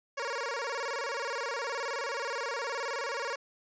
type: tone with vibrato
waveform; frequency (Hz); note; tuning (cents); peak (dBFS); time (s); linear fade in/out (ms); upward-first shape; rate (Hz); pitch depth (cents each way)
15% pulse; 510; C5; -44; -26; 0.17-3.36; 10; square; 19; 150
effects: resampled to 16000 Hz